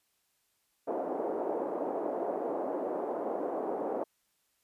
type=band-pass noise; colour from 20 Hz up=white; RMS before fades=-34 dBFS; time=0.87-4.04 s; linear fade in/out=10 ms; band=300 to 690 Hz; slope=24 dB/octave; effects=white hiss -75 dBFS RMS until 4.63 s + resampled to 32000 Hz